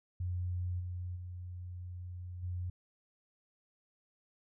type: tone with level steps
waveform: sine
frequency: 89.5 Hz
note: F2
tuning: 43 cents sharp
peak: -33 / -37 / -41 / -35 dBFS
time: 0.2-2.7 s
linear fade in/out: 5 ms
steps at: 0.79 / 1.15 / 2.42 s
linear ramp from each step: 20 ms
effects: none